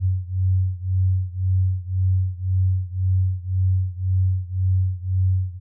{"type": "beating tone pair", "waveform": "sine", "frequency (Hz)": [92.5, 94.4], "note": ["F#2", "F#2"], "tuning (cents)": [0, 35], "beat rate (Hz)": 1.9, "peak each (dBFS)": [-20, -22], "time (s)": [0, 5.6], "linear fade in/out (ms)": 50, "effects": []}